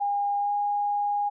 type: tone with pitch glide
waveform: sine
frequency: 811 to 819.5 Hz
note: G#5 to G#5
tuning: -41 to -23 cents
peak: -23 dBFS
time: 0-1.3 s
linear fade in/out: 20 ms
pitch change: +18 cents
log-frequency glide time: 0.38-0.52 s
effects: none